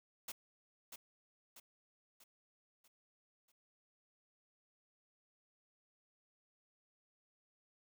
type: noise with echo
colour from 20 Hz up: white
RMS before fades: -45 dBFS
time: 0.28-0.32 s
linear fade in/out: 5 ms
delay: 640 ms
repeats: 5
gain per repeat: -6 dB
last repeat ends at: 3.52 s
effects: none